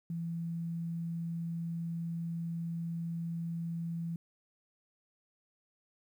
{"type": "tone", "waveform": "sine", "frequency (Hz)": 167.6, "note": "E3", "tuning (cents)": 29, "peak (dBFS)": -34, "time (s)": [0.1, 4.16], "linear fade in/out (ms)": 2, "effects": ["11-bit"]}